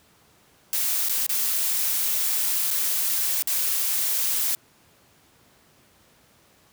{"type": "noise with dropouts", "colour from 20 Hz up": "blue", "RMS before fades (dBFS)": -24, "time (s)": [0.73, 4.55], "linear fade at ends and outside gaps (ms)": 0, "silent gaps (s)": [[1.086, 1.095], [1.265, 1.293], [2.705, 2.711], [3.423, 3.473]], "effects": ["pink hiss -58 dBFS RMS until 6.72 s", "high-pass 80 Hz 12 dB/octave"]}